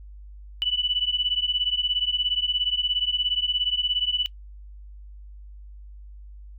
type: beating tone pair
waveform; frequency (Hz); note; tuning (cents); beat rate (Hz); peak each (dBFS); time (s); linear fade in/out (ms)
sine; 2960 / 2977; F#7 / F#7; 0 / +10; 17; -25; 0.62-4.26; 0
effects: noise-tail reverb RT60 0.1 s tail -21 dB re dry + added 50 Hz sine -40 dBFS peak until 6.58 s